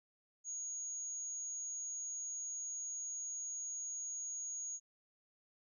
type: tone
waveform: sine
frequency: 6670 Hz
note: G#8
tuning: 7 cents sharp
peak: -40 dBFS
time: 0.44-4.8 s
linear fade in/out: 50 ms
effects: none